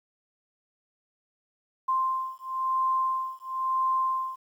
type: beating tone pair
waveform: sine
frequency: 1046.5 / 1047.49 Hz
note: C6 / C6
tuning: 0 / +2 cents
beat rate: 0.99 Hz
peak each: -28 dBFS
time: 1.88-4.36 s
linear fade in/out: 10 ms
effects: 10-bit